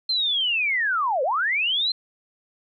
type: linear two-way sweep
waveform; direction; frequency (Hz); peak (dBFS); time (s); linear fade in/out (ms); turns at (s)
sine; down then up; 4186 to 490 to 4186; -20; 0.09-1.92; 5; 1.23
effects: none